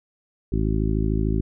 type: harmonic tone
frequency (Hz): 53.4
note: G#1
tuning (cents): +49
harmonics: 1 / 2 / 3 / 4 / 5 / 6 / 7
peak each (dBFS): -23 / -26 / -28 / -29 / -30 / -31 / -31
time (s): 0.52-1.41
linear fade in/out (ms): 5
effects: none